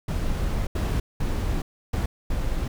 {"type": "noise bursts at uneven times", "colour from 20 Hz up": "brown", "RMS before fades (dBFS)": -25, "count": 5, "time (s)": [[0.08, 0.67], [0.75, 1], [1.2, 1.62], [1.93, 2.06], [2.3, 2.68]], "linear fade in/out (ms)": 5, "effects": []}